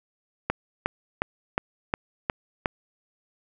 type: click train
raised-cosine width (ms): 0.5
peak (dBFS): -8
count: 7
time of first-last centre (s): 0.5-2.658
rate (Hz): 2.78
effects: none

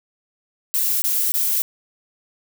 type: noise bursts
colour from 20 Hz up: violet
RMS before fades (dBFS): -20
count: 3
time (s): 0.74-1.62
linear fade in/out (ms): 0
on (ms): 280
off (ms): 20
effects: none

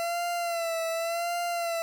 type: tone with vibrato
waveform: 40% pulse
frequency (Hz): 676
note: E5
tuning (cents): +43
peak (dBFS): -27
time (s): 0-1.82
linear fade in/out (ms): 0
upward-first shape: sine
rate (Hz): 0.89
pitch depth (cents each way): 50
effects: 9-bit

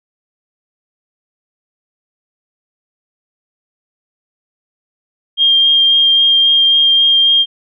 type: tone with vibrato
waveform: sine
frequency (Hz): 3209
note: G7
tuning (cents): +40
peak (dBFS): -7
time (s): 5.37-7.46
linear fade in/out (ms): 50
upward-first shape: sine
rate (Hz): 3.7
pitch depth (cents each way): 10
effects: none

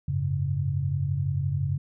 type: chord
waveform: sine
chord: F# suspended second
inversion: none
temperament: just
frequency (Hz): 92.5 / 104.06 / 138.75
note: F#2 / G#2 / C#3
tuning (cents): 0 / +4 / +2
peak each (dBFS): -29 / -32 / -26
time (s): 0.08-1.78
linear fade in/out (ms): 5
effects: none

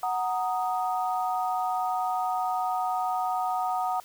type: chord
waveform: sine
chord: D# minor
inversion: first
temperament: equal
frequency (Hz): 740 / 932.3 / 1244.5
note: F#5 / A#5 / D#6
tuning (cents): 0 / 0 / 0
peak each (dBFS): -27 / -32 / -32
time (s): 0.03-4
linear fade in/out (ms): 2
effects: white hiss -52 dBFS RMS until 4.04 s

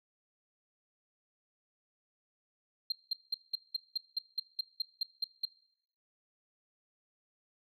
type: tone bursts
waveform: sine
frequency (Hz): 4178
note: C8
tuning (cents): -3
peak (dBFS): -27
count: 13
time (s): 2.9-5.453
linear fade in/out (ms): 5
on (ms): 21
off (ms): 190
effects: noise-tail reverb RT60 0.7 s tail -20 dB re dry + tanh soft clip ceiling -27 dBFS

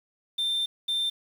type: tone bursts at uneven times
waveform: sine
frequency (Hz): 3581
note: A7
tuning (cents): +30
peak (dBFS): -22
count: 2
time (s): 0.38-0.66 / 0.88-1.1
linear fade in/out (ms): 10
effects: tanh soft clip ceiling -23 dBFS + 8-bit

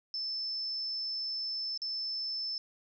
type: tone with dropouts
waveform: sine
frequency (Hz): 5274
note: E8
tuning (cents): 0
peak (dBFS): -33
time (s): 0.14-2.58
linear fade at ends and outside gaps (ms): 1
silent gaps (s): 1.776-1.818
effects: none

